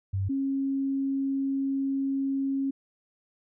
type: tone pair in turn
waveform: sine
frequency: 97 / 272.2 Hz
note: G2 / C#4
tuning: -18 / -31 cents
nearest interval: octave + tritone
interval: 1787 cents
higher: second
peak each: -25 dBFS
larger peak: neither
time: 0.13-0.29 / 0.29-2.71 s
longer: second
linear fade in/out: 10 ms
effects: none